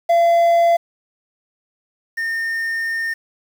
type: tone pair in turn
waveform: triangle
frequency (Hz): 681 / 1822.4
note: F5 / A#6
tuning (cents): -44 / -40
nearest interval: octave + perfect fourth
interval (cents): 1704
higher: second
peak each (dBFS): -9 / -18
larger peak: first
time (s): 0.09-0.77 / 2.17-3.14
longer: second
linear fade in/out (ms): 10
effects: 7-bit